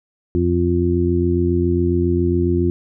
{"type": "harmonic tone", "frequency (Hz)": 87.31, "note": "F2", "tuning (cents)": 0, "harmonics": [1, 2, 3, 4], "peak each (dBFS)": [-19, -23, -22, -18], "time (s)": [0.35, 2.7], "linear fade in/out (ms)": 0, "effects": []}